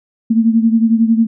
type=beating tone pair; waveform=sine; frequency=224.3 / 235.3 Hz; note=A3 / A#3; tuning=+34 / +16 cents; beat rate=11 Hz; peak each=-10 / -15 dBFS; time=0.3-1.27 s; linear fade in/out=10 ms; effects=none